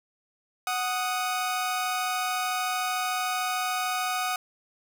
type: tone pair together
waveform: sawtooth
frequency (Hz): 740 / 1244.5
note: F#5 / D#6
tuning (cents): 0 / 0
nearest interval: major sixth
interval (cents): 900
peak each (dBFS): -25 / -26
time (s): 0.67-4.36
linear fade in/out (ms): 2
effects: none